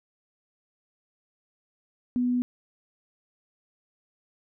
sine tone, 246.9 Hz, B3, in tune, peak -22 dBFS, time 2.16-2.42 s, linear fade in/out 0 ms, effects none

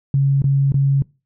sine tone bursts, 138.1 Hz, C#3, 6 cents flat, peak -12 dBFS, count 3, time 0.14-1.022 s, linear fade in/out 2 ms, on 280 ms, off 21 ms, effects noise-tail reverb RT60 0.3 s tail -24 dB re dry

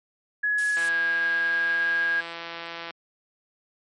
sine tone with pitch glide, 1685 to 1632.3 Hz, G#6 to G#6, +25 to -30 cents, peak -21 dBFS, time 0.43-2.21 s, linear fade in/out 10 ms, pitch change -55 cents, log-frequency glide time 0.75-0.97 s
blue noise, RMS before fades -35 dBFS, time 0.58-0.89 s, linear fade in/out 5 ms
click train, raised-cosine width 0.3 ms, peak -19 dBFS, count 360, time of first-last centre 0.77-2.907 s, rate 168 Hz
effects high-pass 300 Hz 12 dB/octave + MP3 48 kbps

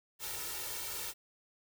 white noise with comb filter, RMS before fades -40 dBFS, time 0.19-1.14 s, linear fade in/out 50 ms, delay 2.2 ms, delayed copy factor +0.75, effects none

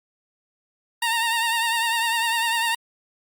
15% pulse tone with vibrato, 920 Hz, A#5, 23 cents flat, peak -14 dBFS, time 1.02-2.75 s, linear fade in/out 5 ms, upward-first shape triangle, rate 10 Hz, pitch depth 56 cents each way, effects Opus 48 kbps

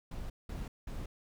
brown noise bursts, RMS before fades -40 dBFS, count 3, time 0.11-1.06 s, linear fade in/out 5 ms, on 190 ms, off 190 ms, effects none

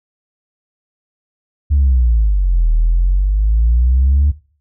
sine exponential two-way sweep, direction down then up, 74 to 39 to 74 Hz, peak -8 dBFS, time 1.7-4.32 s, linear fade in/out 20 ms, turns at 2.72 s, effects noise-tail reverb RT60 0.4 s tail -17 dB re dry + tanh soft clip ceiling -6 dBFS

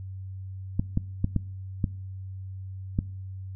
clicks, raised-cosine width 5 ms, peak -11 dBFS, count 6, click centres 0.795 / 0.974 / 1.244 / 1.363 / 1.842 / 2.989 s, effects noise-tail reverb RT60 0.6 s tail -22 dB re dry + added 95 Hz sine -35 dBFS peak until 3.55 s

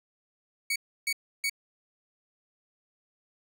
sawtooth tone bursts, 2241 Hz, C#7, 18 cents sharp, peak -23 dBFS, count 3, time 0.7-1.497 s, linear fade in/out 5 ms, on 59 ms, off 310 ms, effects none

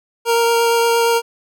25% pulse tone with vibrato, 465.2 Hz, A#4, 4 cents flat, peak -9 dBFS, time 0.25-1.22 s, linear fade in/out 50 ms, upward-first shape triangle, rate 8.6 Hz, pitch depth 10 cents each way, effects none

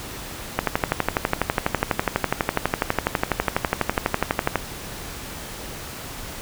click train, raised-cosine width 0.5 ms, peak -3 dBFS, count 49, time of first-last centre 0.59-4.557 s, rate 12.1 Hz, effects pink hiss -35 dBFS RMS until 6.41 s

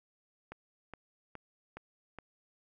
click train, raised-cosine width 0.5 ms, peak -29 dBFS, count 5, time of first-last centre 0.52-2.187 s, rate 2.4 Hz, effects none

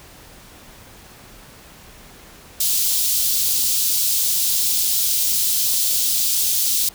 white high-pass noise, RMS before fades -19 dBFS, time 2.6-6.89 s, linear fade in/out 5 ms, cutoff 3500 Hz, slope 24 dB/octave, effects pink hiss -44 dBFS RMS until 6.94 s

